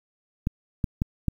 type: clicks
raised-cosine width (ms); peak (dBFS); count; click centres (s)
5; -11; 4; 0.471 / 0.842 / 1.019 / 1.283
effects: 8-bit